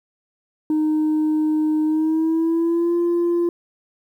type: tone with pitch glide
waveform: sine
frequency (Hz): 308.7 to 344.5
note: D#4 to F4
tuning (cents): -14 to -24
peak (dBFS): -14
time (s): 0.7-3.49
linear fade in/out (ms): 2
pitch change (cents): +190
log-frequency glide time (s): 1.84-2.95
effects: tanh soft clip ceiling -15 dBFS + 9-bit